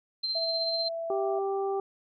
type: tone with tremolo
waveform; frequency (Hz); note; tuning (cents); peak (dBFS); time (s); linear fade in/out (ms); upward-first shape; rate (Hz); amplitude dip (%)
sine; 4128; C8; -24; -26; 0.23-0.89; 10; triangle; 16; 45
type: tone with pitch glide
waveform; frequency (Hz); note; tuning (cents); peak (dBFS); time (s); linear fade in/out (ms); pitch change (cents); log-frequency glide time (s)
sine; 659.3 to 663.9; E5 to E5; 0 to +12; -31; 0.35-1.39; 5; +12; 0.6-0.78
type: harmonic tone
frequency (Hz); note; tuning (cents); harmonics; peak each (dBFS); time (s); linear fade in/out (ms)
392; G4; 0; 1 / 2 / 3; -28 / -33 / -41; 1.1-1.8; 2
effects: none